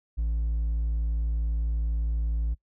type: tone with hard clipping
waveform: sine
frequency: 56.1 Hz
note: A1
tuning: 34 cents sharp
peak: -25 dBFS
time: 0.17-2.55 s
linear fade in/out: 20 ms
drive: 2 dB
effects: noise-tail reverb RT60 0.1 s tail -23 dB re dry